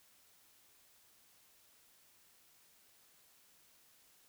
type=silence; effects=white hiss -67 dBFS RMS until 4.28 s